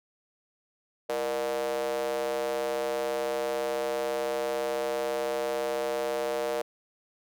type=tone with high-pass filter; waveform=square; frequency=67 Hz; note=C2; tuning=42 cents sharp; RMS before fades=-30 dBFS; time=1.09-6.62 s; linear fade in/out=5 ms; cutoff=530 Hz; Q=6.7; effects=none